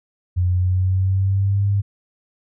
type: tone with pitch glide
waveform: sine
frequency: 89.8 to 100.22 Hz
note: F2 to G2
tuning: +49 to +39 cents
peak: -15 dBFS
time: 0.36-1.82 s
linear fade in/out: 20 ms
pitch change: +190 cents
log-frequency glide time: 0.48-1.64 s
effects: none